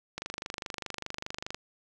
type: click train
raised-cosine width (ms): 0.2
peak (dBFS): -18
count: 35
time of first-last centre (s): 0.18-1.545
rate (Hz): 24.9
effects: none